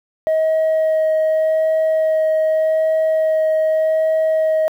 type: tone with vibrato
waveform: sine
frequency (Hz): 633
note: D#5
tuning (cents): +30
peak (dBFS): -11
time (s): 0.27-4.68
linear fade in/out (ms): 0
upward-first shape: sine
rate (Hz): 0.84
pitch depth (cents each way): 8
effects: tanh soft clip ceiling -12 dBFS + 8-bit